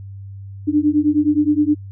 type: beating tone pair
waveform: sine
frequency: 293.7 / 303.3 Hz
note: D4 / D#4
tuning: 0 / -44 cents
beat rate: 9.6 Hz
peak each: -16 dBFS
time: 0.67-1.75 s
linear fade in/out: 20 ms
effects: added 98 Hz sine -31 dBFS peak until 1.91 s